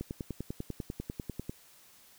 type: click train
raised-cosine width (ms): 3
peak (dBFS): -23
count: 16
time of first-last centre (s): 0.01-1.495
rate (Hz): 10.1
effects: white hiss -59 dBFS RMS until 2.18 s